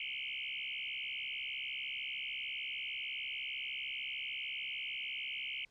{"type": "tone with frequency modulation", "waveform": "sine", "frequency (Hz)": 2637, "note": "E7", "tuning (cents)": 0, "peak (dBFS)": -38, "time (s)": [0, 5.65], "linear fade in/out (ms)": 2, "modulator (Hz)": 66.5, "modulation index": 7, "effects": ["pink hiss -71 dBFS RMS until 5.7 s", "low-pass 7000 Hz 12 dB/octave"]}